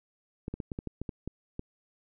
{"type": "clicks", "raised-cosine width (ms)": 3, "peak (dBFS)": -22, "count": 10, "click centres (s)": [0.481, 0.54, 0.602, 0.718, 0.789, 0.873, 1.016, 1.092, 1.276, 1.594], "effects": []}